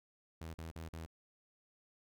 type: tone bursts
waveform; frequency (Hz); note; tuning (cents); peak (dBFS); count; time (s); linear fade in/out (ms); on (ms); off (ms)
sawtooth; 81.4; E2; -21; -40; 4; 0.41-1.062; 5; 130; 44
effects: none